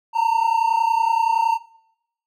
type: tone pair together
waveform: triangle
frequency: 901.6 / 932.3 Hz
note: A5 / A#5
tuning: +42 / 0 cents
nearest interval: minor second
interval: 58 cents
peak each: -16 / -18 dBFS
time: 0.13-1.59 s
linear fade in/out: 50 ms
effects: noise-tail reverb RT60 0.8 s tail -21 dB re dry